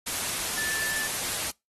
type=tone in noise; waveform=sine; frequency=1755 Hz; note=A6; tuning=5 cents flat; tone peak=-31 dBFS; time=0.57-1.07 s; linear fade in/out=10 ms; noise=white; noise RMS=-30 dBFS; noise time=0.06-1.51 s; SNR=-4 dB; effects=noise-tail reverb RT60 0.2 s tail -24 dB re dry + AAC 32 kbps